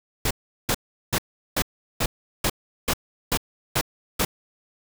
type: noise bursts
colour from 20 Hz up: pink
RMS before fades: -22 dBFS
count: 10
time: 0.25-4.25 s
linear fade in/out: 5 ms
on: 58 ms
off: 380 ms
effects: none